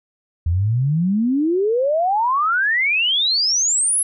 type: exponential sweep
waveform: sine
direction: up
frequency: 79.6 to 11175 Hz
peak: -15 dBFS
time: 0.46-4.03 s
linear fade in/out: 5 ms
effects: none